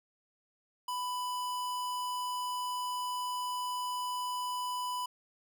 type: tone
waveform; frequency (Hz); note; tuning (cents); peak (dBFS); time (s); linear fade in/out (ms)
square; 994; B5; +11; -34; 0.88-5.06; 5
effects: none